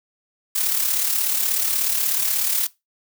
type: noise with amplitude modulation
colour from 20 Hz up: blue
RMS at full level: -19 dBFS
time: 0.55-2.67 s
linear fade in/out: 10 ms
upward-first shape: sine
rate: 36.5 Hz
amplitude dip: 50%
effects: noise-tail reverb RT60 0.2 s tail -19 dB re dry